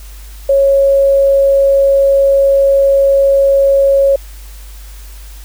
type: tone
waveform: sine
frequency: 551 Hz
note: C#5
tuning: 11 cents flat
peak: -6 dBFS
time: 0.49-4.16 s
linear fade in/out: 5 ms
effects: added 50 Hz sine -29 dBFS peak until 5.44 s + white hiss -40 dBFS RMS until 5.44 s